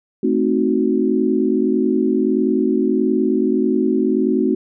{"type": "chord", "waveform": "sine", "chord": "A diminished seventh", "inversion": "none", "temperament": "equal", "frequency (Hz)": [220, 261.6, 311.1, 370], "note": ["A3", "C4", "Eb4", "Gb4"], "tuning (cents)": [0, 0, 0, 0], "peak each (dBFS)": [-20, -19, -21, -19], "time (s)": [0.23, 4.55], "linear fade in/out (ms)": 5, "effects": []}